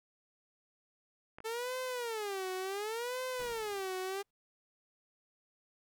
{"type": "clicks", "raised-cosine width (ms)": 0.5, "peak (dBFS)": -32, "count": 2, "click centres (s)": [1.385, 1.404]}
{"type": "tone with vibrato", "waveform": "sawtooth", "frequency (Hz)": 436.8, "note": "A4", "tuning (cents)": -13, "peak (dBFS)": -32, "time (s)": [1.44, 4.23], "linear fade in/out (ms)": 20, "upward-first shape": "sine", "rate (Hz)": 0.69, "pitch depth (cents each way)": 280}
{"type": "noise with exponential decay", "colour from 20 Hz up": "pink", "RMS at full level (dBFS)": -49, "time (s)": [3.39, 4.31], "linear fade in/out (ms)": 5, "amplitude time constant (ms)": 200}
{"effects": []}